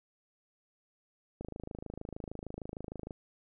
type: click train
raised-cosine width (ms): 2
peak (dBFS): -27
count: 46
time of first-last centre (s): 1.41-3.108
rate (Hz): 26.5
effects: none